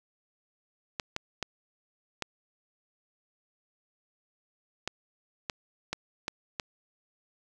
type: clicks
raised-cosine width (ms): 0.2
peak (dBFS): -14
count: 9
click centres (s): 0.998 / 1.164 / 1.427 / 2.223 / 4.876 / 5.498 / 5.93 / 6.281 / 6.598
effects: none